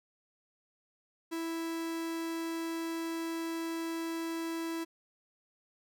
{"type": "tone", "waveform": "45% pulse", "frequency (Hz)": 329.6, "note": "E4", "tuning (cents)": 0, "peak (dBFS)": -34, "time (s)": [1.31, 4.85], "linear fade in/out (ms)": 20, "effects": []}